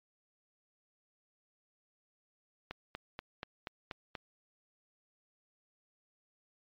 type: click train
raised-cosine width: 0.3 ms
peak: -23 dBFS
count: 7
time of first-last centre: 2.71-4.152 s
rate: 4.16 Hz
effects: low-pass 5000 Hz 12 dB/octave + MP3 64 kbps